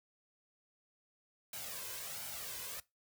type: noise with flanger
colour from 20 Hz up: white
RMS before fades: -44 dBFS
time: 1.53-2.8 s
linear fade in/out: 2 ms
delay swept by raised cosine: 1.3 to 1.99 ms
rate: 1.4 Hz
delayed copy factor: +0.6
effects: noise-tail reverb RT60 0.2 s tail -20 dB re dry + high-pass 60 Hz 12 dB/octave